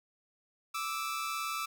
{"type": "tone pair together", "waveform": "sawtooth", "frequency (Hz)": [1174.7, 1313.2], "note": ["D6", "E6"], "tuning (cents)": [0, -7], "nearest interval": "major second", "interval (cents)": 193, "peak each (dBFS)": [-34, -32], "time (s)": [0.74, 1.66], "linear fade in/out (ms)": 10, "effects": []}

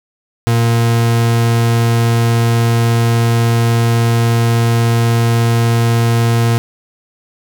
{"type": "tone", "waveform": "40% pulse", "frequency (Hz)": 116.4, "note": "A#2", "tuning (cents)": -2, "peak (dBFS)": -9, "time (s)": [0.47, 6.58], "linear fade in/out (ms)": 0, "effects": []}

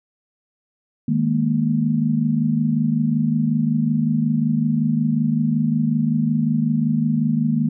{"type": "chord", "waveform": "sine", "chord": "D# suspended fourth", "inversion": "none", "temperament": "equal", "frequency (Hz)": [155.56, 207.7, 233.1], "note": ["D#3", "G#3", "A#3"], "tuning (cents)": [0, 0, 0], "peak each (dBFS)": [-21, -23, -19], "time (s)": [1.08, 7.69], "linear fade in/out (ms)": 5, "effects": []}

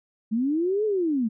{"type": "linear two-way sweep", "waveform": "sine", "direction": "up then down", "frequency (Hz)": [209.2, 438.5, 209.2], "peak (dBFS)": -21, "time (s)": [0.31, 1.29], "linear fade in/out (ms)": 20, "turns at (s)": 0.85, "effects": []}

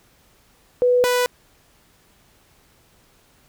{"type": "tone pair in turn", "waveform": ["sine", "sawtooth"], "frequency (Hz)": [493.9, 493.9], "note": ["B4", "B4"], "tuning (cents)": [0, 0], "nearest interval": "unison", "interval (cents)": 0, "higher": "neither", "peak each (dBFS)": -13, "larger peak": "neither", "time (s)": [[0.82, 1.04], [1.04, 1.26]], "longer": "neither", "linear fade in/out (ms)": 0, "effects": ["pink hiss -57 dBFS RMS until 3.48 s"]}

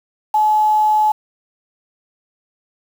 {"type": "tone with quantisation", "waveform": "sine", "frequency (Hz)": 855, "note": "A5", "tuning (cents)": -50, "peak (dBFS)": -11, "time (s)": [0.34, 1.12], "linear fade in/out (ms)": 5, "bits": 6, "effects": []}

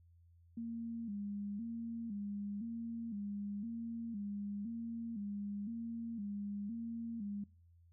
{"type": "tone with vibrato", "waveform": "sine", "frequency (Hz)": 216.5, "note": "A3", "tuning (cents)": -28, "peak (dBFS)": -39, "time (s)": [0.57, 7.44], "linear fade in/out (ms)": 5, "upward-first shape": "square", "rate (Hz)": 0.98, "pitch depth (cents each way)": 110, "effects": ["noise-tail reverb RT60 0.4 s tail -23 dB re dry", "added 85 Hz sine -62 dBFS peak until 7.92 s"]}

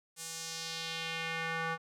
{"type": "tone with band-pass filter sweep", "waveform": "square", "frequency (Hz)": 163.9, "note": "E3", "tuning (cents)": -10, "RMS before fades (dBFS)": -38, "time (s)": [0.16, 1.78], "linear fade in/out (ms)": 50, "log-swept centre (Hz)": [8600, 1300], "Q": 1.6, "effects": []}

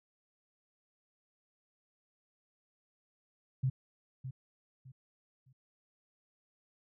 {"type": "tone with echo", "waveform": "sine", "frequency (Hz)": 130.81, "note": "C3", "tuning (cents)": 0, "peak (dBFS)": -27, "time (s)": [3.63, 3.7], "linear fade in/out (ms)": 10, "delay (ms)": 610, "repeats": 3, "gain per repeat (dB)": -11, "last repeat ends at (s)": 5.53, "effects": []}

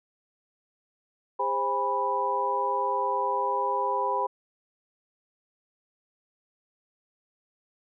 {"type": "tone cluster", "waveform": "sine", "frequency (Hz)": [404.5, 524, 814, 985], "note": ["G#4", "C5", "G#5", "B5"], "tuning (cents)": [-46, 2, -35, -5], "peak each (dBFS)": [-33, -32, -32, -26], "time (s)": [1.39, 4.27], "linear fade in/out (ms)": 10, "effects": []}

